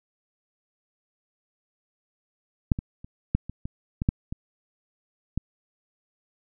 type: clicks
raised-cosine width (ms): 5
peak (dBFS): -6 / -17 / -28 / -8 / -22 / -20 / -14 / -7 / -19 / -13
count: 10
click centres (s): 2.718 / 2.789 / 3.045 / 3.35 / 3.496 / 3.655 / 4.019 / 4.089 / 4.325 / 5.376
effects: none